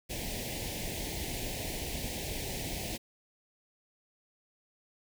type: band-stop noise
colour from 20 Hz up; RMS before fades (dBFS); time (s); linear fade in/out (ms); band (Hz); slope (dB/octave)
pink; -37; 0.09-2.98; 20; 840 to 1900; 48
effects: none